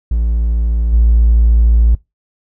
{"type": "tone with level steps", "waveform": "triangle", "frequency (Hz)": 56.9, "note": "A#1", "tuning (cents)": -41, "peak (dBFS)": [-9, -3], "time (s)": [0.11, 1.95], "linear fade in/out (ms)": 5, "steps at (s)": 0.92, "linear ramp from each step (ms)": 20, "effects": ["noise-tail reverb RT60 0.2 s tail -24 dB re dry", "tanh soft clip ceiling -2 dBFS"]}